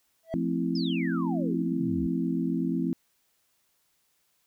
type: tone with exponential growth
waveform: triangle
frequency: 654 Hz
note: E5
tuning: 14 cents flat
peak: -26 dBFS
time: 0.23-0.34 s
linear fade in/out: 2 ms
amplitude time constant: 22 ms
type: chord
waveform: sine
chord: F major seventh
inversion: none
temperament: equal with one note detuned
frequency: 174.61 / 220.9 / 261.6 / 329.6 Hz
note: F3 / A3 / C4 / E4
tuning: 0 / +7 / 0 / 0 cents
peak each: -30 / -33 / -29 / -32 dBFS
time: 0.34-2.93 s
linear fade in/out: 0 ms
type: exponential sweep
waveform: sine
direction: down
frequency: 5350 to 61.74 Hz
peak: -35 dBFS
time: 0.75-2.07 s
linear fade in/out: 5 ms
effects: white hiss -71 dBFS RMS until 4.46 s